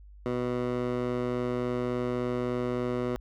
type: tone with band-pass filter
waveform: 15% pulse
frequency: 123.47 Hz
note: B2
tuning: in tune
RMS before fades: -30 dBFS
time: 0.26-3.16 s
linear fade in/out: 0 ms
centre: 480 Hz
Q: 0.61
effects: added 50 Hz sine -47 dBFS peak until 3.2 s